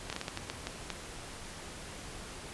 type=slowing click train; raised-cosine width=0.2 ms; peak=-18 dBFS; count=9; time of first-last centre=0.1-0.903 s; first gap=27 ms; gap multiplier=1.36; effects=pink hiss -45 dBFS RMS until 2.53 s + resampled to 24000 Hz